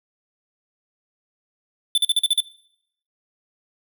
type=tone bursts; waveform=square; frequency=3520 Hz; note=A7; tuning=in tune; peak=-15 dBFS; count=7; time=1.95-2.404 s; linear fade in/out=2 ms; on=28 ms; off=43 ms; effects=noise-tail reverb RT60 0.7 s tail -21 dB re dry